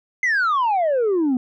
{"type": "exponential sweep", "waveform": "sine", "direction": "down", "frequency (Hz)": [2093, 242.7], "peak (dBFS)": -14, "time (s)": [0.23, 1.37], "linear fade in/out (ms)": 2, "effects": ["tanh soft clip ceiling -15 dBFS"]}